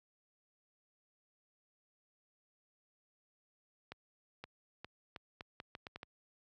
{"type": "accelerating click train", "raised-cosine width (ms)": 0.3, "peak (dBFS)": -29, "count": 10, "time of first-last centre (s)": [3.92, 6.031], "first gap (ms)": 520, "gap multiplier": 0.78, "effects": ["high-pass 60 Hz 12 dB/octave"]}